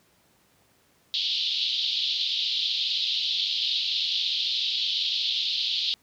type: band-pass noise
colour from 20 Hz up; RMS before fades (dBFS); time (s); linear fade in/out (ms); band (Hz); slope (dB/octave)
pink; -27; 1.14-5.94; 0; 3200 to 4300; 48
effects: pink hiss -63 dBFS RMS until 6.02 s + high-pass 80 Hz 12 dB/octave